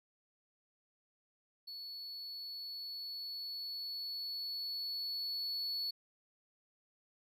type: tone with level ramp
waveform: triangle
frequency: 4415 Hz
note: C#8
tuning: 8 cents flat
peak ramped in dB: -43 to -34 dBFS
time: 1.67-5.91 s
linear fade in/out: 10 ms
effects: none

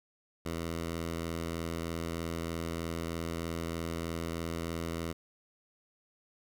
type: tone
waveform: 10% pulse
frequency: 83.2 Hz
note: E2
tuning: 17 cents sharp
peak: -26 dBFS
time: 0.45-5.13 s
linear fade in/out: 10 ms
effects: none

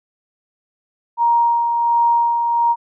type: tone with tremolo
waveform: sine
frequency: 939 Hz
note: A#5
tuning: 12 cents sharp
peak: -11 dBFS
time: 1.17-2.76 s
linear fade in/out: 50 ms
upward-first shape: sine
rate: 1.4 Hz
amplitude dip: 40%
effects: none

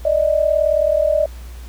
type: tone pair together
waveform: sine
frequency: 589.2 / 628 Hz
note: D5 / D#5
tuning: +6 / +16 cents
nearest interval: minor second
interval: 110 cents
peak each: -16 dBFS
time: 0.05-1.26 s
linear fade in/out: 5 ms
effects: added 60 Hz sine -31 dBFS peak until 1.68 s + pink hiss -45 dBFS RMS until 1.68 s

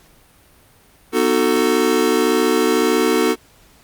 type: chord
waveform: square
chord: B dominant seventh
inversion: none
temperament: just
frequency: 246.9 / 308.7 / 370.4 / 444.5 Hz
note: B3 / D#4 / F#4 / A4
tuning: 0 / -14 / +2 / +18 cents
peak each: -22 / -21 / -20 / -19 dBFS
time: 1.12-3.36 s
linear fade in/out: 50 ms
effects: pink hiss -51 dBFS RMS until 3.83 s + Opus 48 kbps

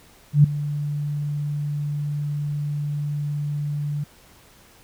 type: tone with ADSR envelope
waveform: sine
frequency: 146.5 Hz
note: D3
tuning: 4 cents flat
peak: -7 dBFS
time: 0.33-4.04 s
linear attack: 110 ms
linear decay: 6 ms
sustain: -16 dB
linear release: 7 ms
effects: pink hiss -52 dBFS RMS until 4.83 s

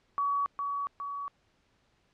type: tone with echo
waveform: sine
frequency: 1132 Hz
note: C#6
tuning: 36 cents sharp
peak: -26 dBFS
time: 0.18-0.46 s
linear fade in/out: 0 ms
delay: 410 ms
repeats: 2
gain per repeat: -4 dB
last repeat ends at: 1.28 s
effects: pink hiss -70 dBFS RMS until 2.13 s + low-pass 5000 Hz 12 dB/octave

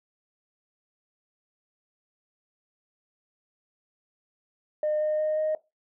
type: tone with pitch steps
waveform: sine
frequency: 608 / 612.2 / 616.5 / 620.8 Hz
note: D#5 / D#5 / D#5 / D#5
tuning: -40 / -28 / -16 / -4 cents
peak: -22 dBFS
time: 4.83-5.55 s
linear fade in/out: 2 ms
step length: 180 ms
effects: noise-tail reverb RT60 0.2 s tail -18 dB re dry + tanh soft clip ceiling -20 dBFS

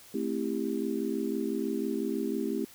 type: chord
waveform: sine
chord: A minor seventh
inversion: none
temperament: just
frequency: 220 / 264 / 330 / 396 Hz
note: A3 / C4 / E4 / G4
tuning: 0 / +16 / +2 / +18 cents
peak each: -34 dBFS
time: 0.14-2.65 s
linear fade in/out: 5 ms
effects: white hiss -53 dBFS RMS until 2.74 s

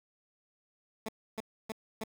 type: tone bursts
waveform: 15% pulse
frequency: 220 Hz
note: A3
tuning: in tune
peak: -29 dBFS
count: 4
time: 1.06-2.038 s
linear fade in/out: 2 ms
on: 27 ms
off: 290 ms
effects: 11-bit

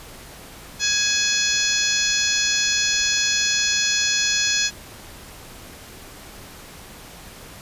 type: harmonic tone with a mistuned harmonic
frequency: 845 Hz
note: G#5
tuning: 30 cents sharp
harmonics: 2 / 3 / 4 / 5 / 6 / 7 / 8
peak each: -26 / -26 / -26 / -26 / -26 / -26 / -26 dBFS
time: 0.79-4.71 s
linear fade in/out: 50 ms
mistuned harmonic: 2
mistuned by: -34 cents
effects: pink hiss -41 dBFS RMS until 7.61 s + resampled to 32000 Hz

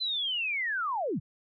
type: linear sweep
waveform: sine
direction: down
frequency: 4089 to 98 Hz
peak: -28 dBFS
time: 0-1.2 s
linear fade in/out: 20 ms
effects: none

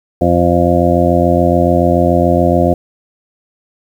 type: harmonic tone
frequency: 87 Hz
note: F2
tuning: 6 cents flat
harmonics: 1 / 2 / 3 / 4 / 6 / 7 / 8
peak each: -16 / -16 / -16 / -16 / -16 / -16 / -16 dBFS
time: 0.21-2.74 s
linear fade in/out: 5 ms
effects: 7-bit

